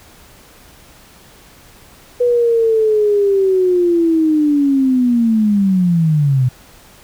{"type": "linear sweep", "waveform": "sine", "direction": "down", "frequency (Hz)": [491.3, 123.47], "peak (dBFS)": -10, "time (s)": [2.2, 6.49], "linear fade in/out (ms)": 10, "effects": ["pink hiss -44 dBFS RMS until 7.03 s"]}